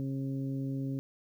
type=harmonic tone; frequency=135.5 Hz; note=C#3; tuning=39 cents flat; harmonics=1 / 2 / 3 / 4; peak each=-34 / -35 / -48 / -50 dBFS; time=0-0.99 s; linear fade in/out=0 ms; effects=11-bit